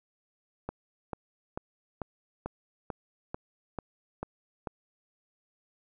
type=click train; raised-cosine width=1 ms; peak=-20 dBFS; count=10; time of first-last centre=0.69-4.672 s; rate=2.26 Hz; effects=none